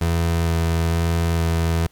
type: tone with vibrato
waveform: 30% pulse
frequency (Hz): 83.3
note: E2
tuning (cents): +19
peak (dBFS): -15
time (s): 0.01-1.87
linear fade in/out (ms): 5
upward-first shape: square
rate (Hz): 1.1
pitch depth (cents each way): 9
effects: pink hiss -58 dBFS RMS until 1.91 s